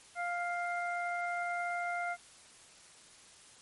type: harmonic tone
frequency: 700 Hz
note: F5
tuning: 4 cents sharp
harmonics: 1 / 2 / 3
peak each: -35 / -38 / -40 dBFS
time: 0.15-2.17 s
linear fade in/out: 50 ms
effects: white hiss -57 dBFS RMS until 3.61 s + MP3 48 kbps